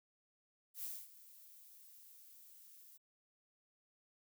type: noise with ADSR envelope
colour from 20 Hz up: violet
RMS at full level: -43 dBFS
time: 0.74-2.98 s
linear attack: 93 ms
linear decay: 240 ms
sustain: -17 dB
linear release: 18 ms
effects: none